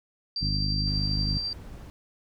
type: tone with tremolo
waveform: sine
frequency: 4699 Hz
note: D8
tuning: in tune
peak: -27 dBFS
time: 0.36-1.53 s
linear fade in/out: 2 ms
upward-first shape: sine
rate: 12 Hz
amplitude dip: 30%
type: harmonic tone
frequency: 51.1 Hz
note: G#1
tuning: 27 cents flat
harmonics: 1 / 2 / 3 / 4 / 5 / 6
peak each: -29 / -32 / -31 / -39 / -38 / -45 dBFS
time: 0.41-1.38 s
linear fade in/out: 10 ms
type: noise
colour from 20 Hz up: brown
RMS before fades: -42 dBFS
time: 0.87-1.9 s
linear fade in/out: 0 ms
effects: none